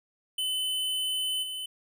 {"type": "tone with level steps", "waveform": "square", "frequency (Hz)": 3028, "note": "F#7", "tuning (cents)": 39, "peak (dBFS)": [-28, -34], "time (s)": [0.38, 1.66], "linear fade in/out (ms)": 5, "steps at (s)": 1.42, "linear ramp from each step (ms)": 20, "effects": []}